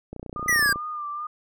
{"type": "click train", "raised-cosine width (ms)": 2, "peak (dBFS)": -22, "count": 20, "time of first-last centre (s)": [0.13, 0.759], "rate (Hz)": 30.2}
{"type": "tone with vibrato", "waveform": "sine", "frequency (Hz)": 1200, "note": "D6", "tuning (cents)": 37, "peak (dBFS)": -29, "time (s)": [0.36, 1.27], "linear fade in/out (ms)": 5, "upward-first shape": "sine", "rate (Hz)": 2.4, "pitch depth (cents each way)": 44}
{"type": "exponential sweep", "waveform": "square", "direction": "down", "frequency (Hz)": [2001, 1575], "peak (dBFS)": -19, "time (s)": [0.48, 0.73], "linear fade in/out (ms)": 5}
{"effects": []}